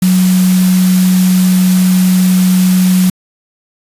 sine tone in noise, 184.3 Hz, F#3, 7 cents flat, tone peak -6 dBFS, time 0.02-3.1 s, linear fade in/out 5 ms, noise white, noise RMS -21 dBFS, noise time 0.02-3.1 s, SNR +12 dB, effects resampled to 32000 Hz

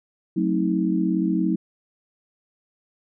sine chord, F# diminished seventh, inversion none, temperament just, 185 / 222 / 266.4 / 319.7 Hz, F#3 / A3 / C4 / Eb4, 0 / +16 / +31 / +47 cents, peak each -23 / -27 / -28 / -23 dBFS, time 0.36-1.56 s, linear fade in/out 10 ms, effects none

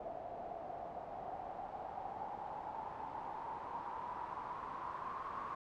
white noise with low-pass filter sweep, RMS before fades -45 dBFS, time 0-5.55 s, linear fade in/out 5 ms, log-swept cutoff 670 to 1100 Hz, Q 8.2, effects none

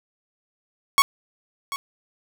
sawtooth tone with echo, 1108.7 Hz, C#6, in tune, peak -9 dBFS, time 0.98-1.02 s, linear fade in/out 0 ms, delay 740 ms, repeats 1, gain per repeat -14 dB, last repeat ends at 1.76 s, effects none

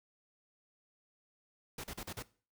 pink noise bursts, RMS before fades -43 dBFS, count 5, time 1.78-2.226 s, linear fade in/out 5 ms, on 58 ms, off 39 ms, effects noise-tail reverb RT60 0.4 s tail -19 dB re dry

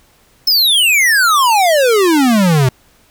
square exponential sweep, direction down, 5330 to 123.47 Hz, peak -9 dBFS, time 0.47-2.69 s, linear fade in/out 5 ms, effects pink hiss -51 dBFS RMS until 3.1 s

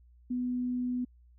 sine tone, 248.3 Hz, B3, 9 cents sharp, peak -29 dBFS, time 0.3-1.05 s, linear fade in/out 10 ms, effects added 60 Hz sine -56 dBFS peak until 1.38 s

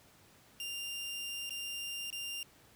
sawtooth tone with dropouts, 2794 Hz, F7, in tune, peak -35 dBFS, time 0.6-2.43 s, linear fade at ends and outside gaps 1 ms, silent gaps 1.494-1.506 / 2.103-2.127 s, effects pink hiss -62 dBFS RMS until 2.75 s + high-pass 60 Hz 12 dB/octave

